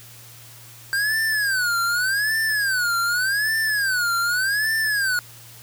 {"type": "tone with vibrato", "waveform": "square", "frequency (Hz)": 1568, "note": "G6", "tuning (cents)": 0, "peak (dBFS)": -20, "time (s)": [0.93, 5.19], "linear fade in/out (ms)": 0, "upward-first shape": "sine", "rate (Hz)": 0.85, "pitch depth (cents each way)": 220, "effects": ["added 117 Hz sine -47 dBFS peak until 5.62 s", "white hiss -45 dBFS RMS until 5.62 s"]}